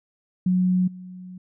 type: tone with level steps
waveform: sine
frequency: 182.9 Hz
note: F#3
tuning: 20 cents flat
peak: -17 / -36 dBFS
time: 0.46-1.38 s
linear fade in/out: 5 ms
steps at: 0.87 s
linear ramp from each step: 10 ms
effects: none